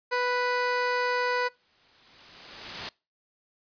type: tone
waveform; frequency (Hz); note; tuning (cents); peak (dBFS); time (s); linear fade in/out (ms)
15% pulse; 493.9; B4; 0; -18; 0.11-1.49; 20
type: noise with exponential growth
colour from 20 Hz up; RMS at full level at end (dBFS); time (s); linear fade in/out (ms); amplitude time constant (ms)
white; -31; 1.41-2.89; 2; 320
effects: noise-tail reverb RT60 0.3 s tail -25 dB re dry + resampled to 11025 Hz